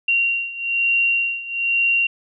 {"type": "beating tone pair", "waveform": "sine", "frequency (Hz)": [2757, 2758.1], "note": ["F7", "F7"], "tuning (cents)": [-23, -22], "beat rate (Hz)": 1.1, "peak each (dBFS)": [-22, -19], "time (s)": [0.08, 2.07], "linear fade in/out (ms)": 5, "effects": []}